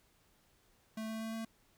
square tone with pitch steps, 220 / 221.5 / 223.1 / 224.6 Hz, A3 / A3 / A3 / A3, 0 / +12 / +24 / +36 cents, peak -39 dBFS, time 0.97-1.45 s, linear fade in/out 5 ms, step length 120 ms, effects pink hiss -70 dBFS RMS until 1.77 s

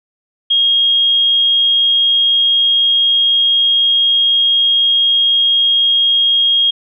sine tone, 3258 Hz, G#7, 34 cents flat, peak -9 dBFS, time 0.5-6.71 s, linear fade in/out 10 ms, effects none

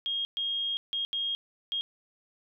sine tone bursts at uneven times, 3250 Hz, G#7, 38 cents flat, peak -28 dBFS, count 5, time 0.06-0.25 / 0.37-0.77 / 0.93-1.05 / 1.13-1.35 / 1.72-1.81 s, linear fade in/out 0 ms, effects none

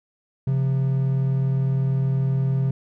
triangle tone pair together, 133.42 / 173.2 Hz, C3 / F3, +34 / -14 cents, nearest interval perfect fourth, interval 452 cents, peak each -17 / -27 dBFS, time 0.47-2.71 s, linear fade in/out 5 ms, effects none

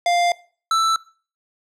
square tone pair in turn, 698.5 / 1324.3 Hz, F5 / E6, 0 / +8 cents, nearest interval major seventh, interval 1108 cents, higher second, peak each -16 dBFS, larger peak neither, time 0.06-0.32 / 0.71-0.96 s, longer first, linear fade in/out 2 ms, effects noise-tail reverb RT60 0.4 s tail -20 dB re dry + low-pass 7000 Hz 12 dB/octave

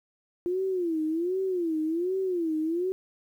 sine tone with vibrato, 345 Hz, F4, 21 cents flat, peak -25 dBFS, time 0.46-2.92 s, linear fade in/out 0 ms, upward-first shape sine, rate 1.3 Hz, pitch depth 180 cents each way, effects 10-bit

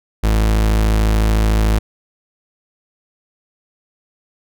40% pulse tone, 53.7 Hz, A1, 41 cents flat, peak -11 dBFS, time 0.23-1.79 s, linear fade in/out 10 ms, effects none

